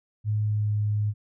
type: tone with pitch glide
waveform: sine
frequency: 106.2 to 104.92 Hz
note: G#2 to G#2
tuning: +39 to +18 cents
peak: -22 dBFS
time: 0.24-1.14 s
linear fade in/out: 50 ms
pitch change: -21 cents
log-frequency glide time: 0.4-0.73 s
effects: none